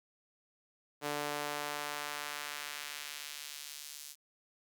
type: tone with high-pass filter sweep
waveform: sawtooth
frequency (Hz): 146.8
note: D3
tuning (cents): 0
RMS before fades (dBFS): -41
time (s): 1.01-4.16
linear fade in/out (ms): 50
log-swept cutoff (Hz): 430 to 5900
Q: 0.79
effects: none